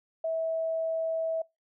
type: tone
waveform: sine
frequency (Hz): 650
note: E5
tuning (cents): -24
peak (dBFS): -27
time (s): 0.24-1.42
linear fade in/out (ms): 5
effects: noise-tail reverb RT60 0.2 s tail -23 dB re dry